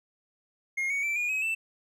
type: tone with pitch steps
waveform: triangle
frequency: 2140 / 2235 / 2334 / 2437 / 2545 / 2658 Hz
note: C7 / C#7 / D7 / D#7 / D#7 / E7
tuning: +38 / +14 / -11 / -37 / +39 / +14 cents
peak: -25 dBFS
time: 0.77-1.55 s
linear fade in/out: 10 ms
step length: 130 ms
effects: none